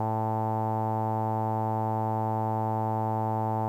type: tone with low-pass filter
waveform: sawtooth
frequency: 110 Hz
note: A2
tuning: in tune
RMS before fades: -28 dBFS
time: 0-3.68 s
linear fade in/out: 0 ms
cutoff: 840 Hz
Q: 8.9
effects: 10-bit